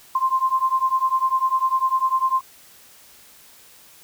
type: beating tone pair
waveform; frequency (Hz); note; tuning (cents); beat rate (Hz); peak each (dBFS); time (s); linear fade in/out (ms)
sine; 1043 / 1053; C6 / C6; -6 / +11; 10; -21 / -20; 0.15-2.41; 5
effects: white hiss -49 dBFS RMS until 4.03 s